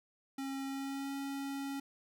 square tone with pitch glide, 271.3 to 276.2 Hz, C#4 to C#4, -37 to -6 cents, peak -38 dBFS, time 0.38-1.8 s, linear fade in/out 5 ms, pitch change +31 cents, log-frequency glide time 0.66-1.13 s, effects none

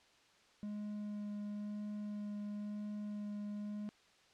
triangle tone with vibrato, 207.7 Hz, G#3, in tune, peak -38 dBFS, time 0.63-3.89 s, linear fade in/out 0 ms, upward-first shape sine, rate 0.99 Hz, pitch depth 9 cents each way, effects white hiss -67 dBFS RMS until 4.33 s + low-pass 5000 Hz 12 dB/octave

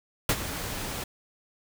pink noise with ADSR envelope, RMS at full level -21 dBFS, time 0.29-1.04 s, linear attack 4 ms, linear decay 56 ms, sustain -13 dB, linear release 6 ms, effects none

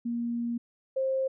sine tone pair in turn, 236.1 / 530 Hz, A#3 / C5, +22 / +22 cents, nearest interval octave + major second, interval 1400 cents, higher second, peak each -28 / -25 dBFS, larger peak second, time 0.05-0.58 / 0.96-1.28 s, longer first, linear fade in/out 10 ms, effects none

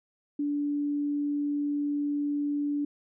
sine tone, 290.1 Hz, D4, 21 cents flat, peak -26 dBFS, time 0.39-2.85 s, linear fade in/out 5 ms, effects none

